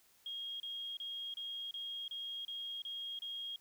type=tone bursts; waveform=sine; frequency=3260 Hz; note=G#7; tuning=33 cents flat; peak=-40 dBFS; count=9; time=0.26-3.56 s; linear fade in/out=2 ms; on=340 ms; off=30 ms; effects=white hiss -68 dBFS RMS until 3.6 s